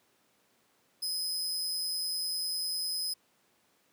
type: tone with amplitude modulation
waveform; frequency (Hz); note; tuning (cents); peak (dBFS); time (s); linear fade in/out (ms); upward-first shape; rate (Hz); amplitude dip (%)
sawtooth; 5060; D#8; +28; -26; 1.02-3.14; 10; sine; 170; 60
effects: pink hiss -69 dBFS RMS until 3.92 s + high-pass 200 Hz 12 dB/octave